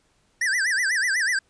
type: tone with vibrato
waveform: square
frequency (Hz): 1760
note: A6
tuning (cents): 0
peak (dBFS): -21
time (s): 0.41-1.39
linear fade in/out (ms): 5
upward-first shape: sine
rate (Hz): 8.1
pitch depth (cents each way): 230
effects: pink hiss -65 dBFS RMS until 1.49 s + resampled to 22050 Hz